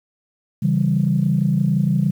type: chord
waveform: sine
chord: C# diminished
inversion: none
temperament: equal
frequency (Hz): 138.59 / 164.81 / 196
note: C#3 / E3 / G3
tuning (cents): 0 / 0 / 0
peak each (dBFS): -19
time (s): 0.62-2.11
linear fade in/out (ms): 10
effects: tanh soft clip ceiling -6 dBFS + 8-bit